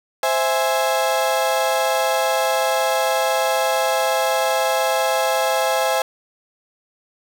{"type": "chord", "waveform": "35% pulse", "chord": "C augmented", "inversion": "none", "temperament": "equal", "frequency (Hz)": [523.3, 659.3, 830.6], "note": ["C5", "E5", "G#5"], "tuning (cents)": [0, 0, 0], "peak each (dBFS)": -20, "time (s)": [0.23, 6.02], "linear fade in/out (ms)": 2, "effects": []}